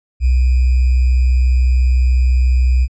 sine tone with sample-and-hold, 63 Hz, B1, 35 cents sharp, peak -9 dBFS, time 0.2-2.88 s, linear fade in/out 50 ms, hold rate 2450 Hz, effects resampled to 16000 Hz

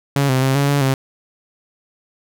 sawtooth tone with pitch steps, 140.2 / 130.3 / 133.3 / 140.9 / 142.4 / 133.9 Hz, C#3 / C3 / C3 / C#3 / C#3 / C3, +20 / -7 / +33 / +29 / +47 / +40 cents, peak -10 dBFS, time 0.16-0.94 s, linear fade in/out 2 ms, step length 130 ms, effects none

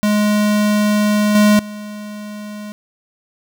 square tone with level steps, 209.2 Hz, G#3, 13 cents sharp, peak -13 / -9 / -28 dBFS, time 0.03-2.72 s, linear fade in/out 0 ms, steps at 1.35 / 1.59 s, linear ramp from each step 2 ms, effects none

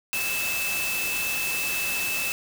sine tone in noise, 2626 Hz, E7, 7 cents flat, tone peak -27 dBFS, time 0.13-2.32 s, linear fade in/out 0 ms, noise white, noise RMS -30 dBFS, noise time 0.13-2.32 s, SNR 0 dB, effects none

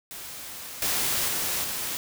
white noise with level steps, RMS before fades -39 / -26 / -28 / -31 dBFS, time 0.11-1.97 s, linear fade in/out 0 ms, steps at 0.82 / 1.28 / 1.64 s, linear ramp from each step 2 ms, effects none

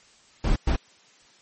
brown noise bursts at uneven times, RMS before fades -21 dBFS, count 2, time 0.44-0.56 / 0.67-0.76 s, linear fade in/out 5 ms, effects white hiss -56 dBFS RMS until 1.41 s + MP3 32 kbps

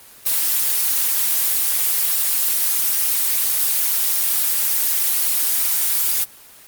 blue noise, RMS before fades -18 dBFS, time 0.25-6.25 s, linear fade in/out 20 ms, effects white hiss -44 dBFS RMS until 6.67 s + Opus 24 kbps

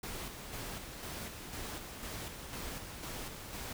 pink noise with tremolo, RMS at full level -42 dBFS, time 0.03-3.73 s, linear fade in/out 5 ms, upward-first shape square, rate 2 Hz, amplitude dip 40%, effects none

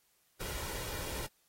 pink noise with comb filter, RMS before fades -40 dBFS, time 0.4-1.27 s, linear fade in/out 10 ms, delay 2.1 ms, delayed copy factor +0.5, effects white hiss -72 dBFS RMS until 1.48 s + AAC 48 kbps

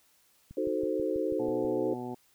click train, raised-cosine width 5 ms, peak -34 dBFS, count 8, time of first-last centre 0.51-1.648 s, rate 6.15 Hz
sine chord, D# diminished seventh, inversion none, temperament equal, 311.1 / 370 / 440 / 523.3 Hz, D#4 / F#4 / A4 / C5, 0 / 0 / 0 / 0 cents, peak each -33 dBFS, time 0.57-1.94 s, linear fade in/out 5 ms
harmonic tone, 123.47 Hz, B2, in tune, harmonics 1 / 2 / 3 / 4 / 5 / 6 / 7, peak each -45 / -38 / -40 / -47 / -51 / -44 / -45 dBFS, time 1.39-2.15 s, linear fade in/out 10 ms
effects white hiss -66 dBFS RMS until 2.34 s

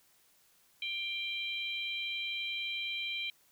harmonic tone, 789 Hz, G5, 11 cents sharp, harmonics 3 / 4 / 5, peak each -37 / -38 / -43 dBFS, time 0.82-3.3 s, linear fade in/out 2 ms, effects white hiss -67 dBFS RMS until 3.51 s

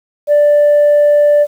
sine tone, 587.3 Hz, D5, in tune, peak -4 dBFS, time 0.27-1.47 s, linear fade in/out 50 ms, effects tanh soft clip ceiling -4 dBFS + 7-bit

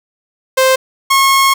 sawtooth tone pair in turn, 523.3 / 1086.6 Hz, C5 / C#6, 0 / -35 cents, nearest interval octave + minor second, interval 1265 cents, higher second, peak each -4 dBFS, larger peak neither, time 0.57-0.76 / 1.1-1.54 s, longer second, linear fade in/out 10 ms, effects none

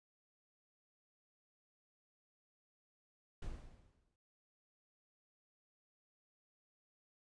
brown noise with exponential decay, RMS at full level -43 dBFS, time 3.42-4.16 s, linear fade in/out 5 ms, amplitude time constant 160 ms, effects noise-tail reverb RT60 0.4 s tail -20 dB re dry + resampled to 22050 Hz

